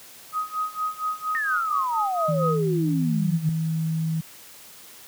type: tone with tremolo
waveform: sine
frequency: 1256 Hz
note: D#6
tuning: 16 cents sharp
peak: -22 dBFS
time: 0.32-2.62 s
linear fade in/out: 50 ms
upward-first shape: sine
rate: 4.3 Hz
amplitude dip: 90%
type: exponential sweep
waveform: sine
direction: down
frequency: 1864.7 to 146.2 Hz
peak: -23 dBFS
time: 1.35-3.49 s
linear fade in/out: 0 ms
type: tone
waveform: sine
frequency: 160.9 Hz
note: E3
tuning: 42 cents flat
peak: -22 dBFS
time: 2.28-4.21 s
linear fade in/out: 10 ms
effects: white hiss -46 dBFS RMS until 5.07 s + high-pass 80 Hz 12 dB/octave